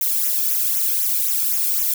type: noise with flanger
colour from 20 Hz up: violet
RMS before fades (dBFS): -20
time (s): 0.01-1.94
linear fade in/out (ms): 2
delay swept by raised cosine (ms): 0.22 to 1.07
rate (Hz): 3.9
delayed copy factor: -1
effects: none